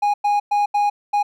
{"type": "tone bursts at uneven times", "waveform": "triangle", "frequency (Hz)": 823, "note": "G#5", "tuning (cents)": -16, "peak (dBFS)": -13, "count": 5, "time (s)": [[0.02, 0.14], [0.24, 0.4], [0.51, 0.66], [0.74, 0.9], [1.13, 1.23]], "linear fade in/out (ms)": 10, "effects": []}